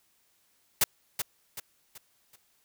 white noise with echo, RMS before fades -22 dBFS, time 0.81-0.84 s, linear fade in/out 5 ms, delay 380 ms, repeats 4, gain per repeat -8 dB, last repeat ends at 2.36 s, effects white hiss -69 dBFS RMS until 2.64 s

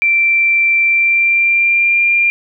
sine tone with pitch glide, 2349 to 2391 Hz, D7 to D7, 0 to +30 cents, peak -9 dBFS, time 0.02-2.3 s, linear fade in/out 0 ms, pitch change +30 cents, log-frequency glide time 0.85-2.03 s, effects none

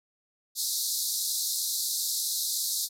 pink band-pass noise, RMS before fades -30 dBFS, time 0.55-2.89 s, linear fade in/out 50 ms, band 3800 to 15000 Hz, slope 96 dB/octave, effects none

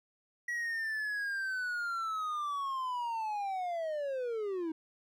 triangle linear sweep, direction down, 1928 to 311.1 Hz, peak -31 dBFS, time 0.48-4.72 s, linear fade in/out 5 ms, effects none

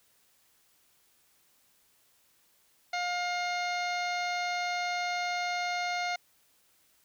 harmonic tone with a mistuned harmonic, 710 Hz, F5, 28 cents sharp, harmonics 1 / 2 / 3 / 4 / 5 / 6 / 7 / 8 / 9, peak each -32 / -38 / -35 / -46 / -45 / -41 / -52 / -52 / -48 dBFS, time 2.93-6.16 s, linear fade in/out 5 ms, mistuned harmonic 5, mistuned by +32 cents, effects white hiss -67 dBFS RMS until 7.04 s

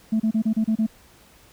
sine tone bursts, 220 Hz, A3, in tune, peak -16 dBFS, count 7, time 0.12-0.866 s, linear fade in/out 10 ms, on 80 ms, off 31 ms, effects tanh soft clip ceiling -15 dBFS + pink hiss -53 dBFS RMS until 1.52 s

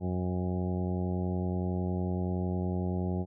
harmonic tone with a mistuned harmonic, 90.8 Hz, F#2, 32 cents flat, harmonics 1 / 2 / 3 / 4 / 5 / 6 / 7 / 8 / 9, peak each -32 / -32 / -41 / -38 / -45 / -47 / -45 / -49 / -46 dBFS, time 0-3.26 s, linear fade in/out 50 ms, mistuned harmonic 8, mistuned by +19 cents, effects none

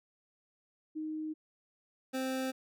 sine / 25% pulse tone pair in turn, 311.1 / 261.6 Hz, D#4 / C4, 0 / 0 cents, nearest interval minor third, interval 300 cents, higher first, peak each -35 / -29 dBFS, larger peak second, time 0.95-1.34 / 2.13-2.52 s, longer neither, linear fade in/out 20 ms, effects none

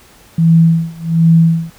sine tone with tremolo, 164.8 Hz, E3, in tune, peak -4 dBFS, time 0.38-1.7 s, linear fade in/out 5 ms, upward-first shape sine, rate 1.3 Hz, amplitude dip 95%, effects pink hiss -44 dBFS RMS until 1.78 s

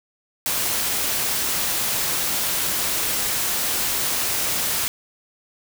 white noise, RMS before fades -23 dBFS, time 0.46-4.88 s, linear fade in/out 0 ms, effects none

